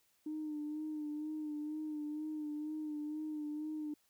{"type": "tone with vibrato", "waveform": "sine", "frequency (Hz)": 303.6, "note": "D#4", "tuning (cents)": -42, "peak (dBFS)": -37, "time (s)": [0.26, 3.94], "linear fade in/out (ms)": 5, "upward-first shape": "sine", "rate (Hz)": 2.1, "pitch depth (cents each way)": 35, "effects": ["tanh soft clip ceiling -33 dBFS", "white hiss -74 dBFS RMS until 4.09 s"]}